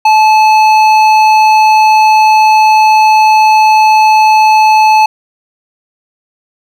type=tone with hard clipping; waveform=sine; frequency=866 Hz; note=A5; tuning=28 cents flat; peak=-5 dBFS; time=0.05-5.06 s; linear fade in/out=5 ms; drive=10 dB; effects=none